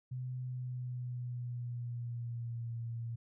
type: tone with pitch glide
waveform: sine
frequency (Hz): 126.8 to 116.28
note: B2 to A#2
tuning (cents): +46 to -4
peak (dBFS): -37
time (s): 0.11-3.16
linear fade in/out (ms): 10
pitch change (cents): -150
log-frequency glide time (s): 0.39-2.75
effects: none